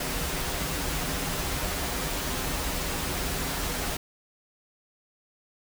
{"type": "noise with comb filter", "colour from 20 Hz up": "pink", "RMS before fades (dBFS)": -30, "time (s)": [0, 3.97], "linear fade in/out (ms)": 5, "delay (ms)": 9.1, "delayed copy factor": -0.55, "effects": []}